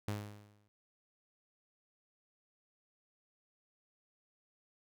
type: tone with exponential decay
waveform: sawtooth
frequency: 103.83 Hz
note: G#2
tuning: in tune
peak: -30 dBFS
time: 0.08-0.68 s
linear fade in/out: 0 ms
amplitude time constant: 130 ms
effects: none